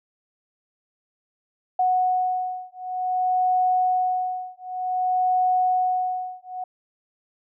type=beating tone pair; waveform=sine; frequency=736 / 736.54 Hz; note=F#5 / F#5; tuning=-9 / -8 cents; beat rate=0.54 Hz; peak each=-23 dBFS; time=1.79-6.64 s; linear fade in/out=5 ms; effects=none